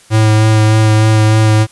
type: tone with vibrato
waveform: square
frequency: 108.8 Hz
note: A2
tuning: 19 cents flat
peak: -7 dBFS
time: 0.1-1.67 s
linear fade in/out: 50 ms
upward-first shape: sine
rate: 3.3 Hz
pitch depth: 14 cents each way
effects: white hiss -44 dBFS RMS until 1.71 s + resampled to 24000 Hz